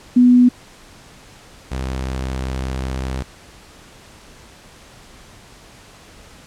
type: tone pair in turn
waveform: sine / sawtooth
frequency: 246.9 / 65.17 Hz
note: B3 / C2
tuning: 0 / -6 cents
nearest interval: octave + major seventh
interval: 2306 cents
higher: first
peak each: -7 / -18 dBFS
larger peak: first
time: 0.16-0.49 / 1.71-3.23 s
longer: second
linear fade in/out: 10 ms
effects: pink hiss -44 dBFS RMS until 6.46 s + low-pass 9000 Hz 12 dB/octave